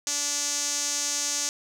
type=tone with band-pass filter; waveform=sawtooth; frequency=290 Hz; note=D4; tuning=22 cents flat; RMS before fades=-28 dBFS; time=0.07-1.49 s; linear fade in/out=0 ms; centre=6400 Hz; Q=3.8; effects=none